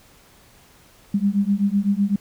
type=beating tone pair; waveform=sine; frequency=196.9 / 204.8 Hz; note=G3 / G#3; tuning=+8 / -24 cents; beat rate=7.9 Hz; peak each=-20 dBFS; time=1.14-2.16 s; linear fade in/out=5 ms; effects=pink hiss -52 dBFS RMS until 2.2 s